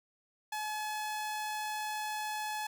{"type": "tone", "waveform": "sawtooth", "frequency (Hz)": 853, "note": "G#5", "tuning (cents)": 46, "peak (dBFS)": -31, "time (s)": [0.52, 2.67], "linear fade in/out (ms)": 5, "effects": []}